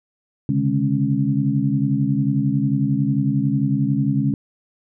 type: tone cluster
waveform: sine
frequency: 135.1 / 146.2 / 208.6 / 275.4 Hz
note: C#3 / D3 / G#3 / C#4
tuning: -44 / -7 / +8 / -11 cents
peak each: -22 dBFS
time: 0.49-4.34 s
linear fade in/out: 2 ms
effects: none